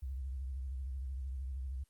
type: tone with vibrato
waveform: sine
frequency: 65.8 Hz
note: C2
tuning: 10 cents sharp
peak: -37 dBFS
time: 0.02-1.84 s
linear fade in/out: 10 ms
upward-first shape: sine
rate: 13 Hz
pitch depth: 110 cents each way
effects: white hiss -75 dBFS RMS until 1.89 s + Opus 32 kbps